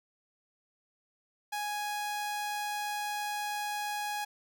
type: tone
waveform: sawtooth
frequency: 831 Hz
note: G#5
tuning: 1 cent sharp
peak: -29 dBFS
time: 1.52-4.25 s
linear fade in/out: 10 ms
effects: none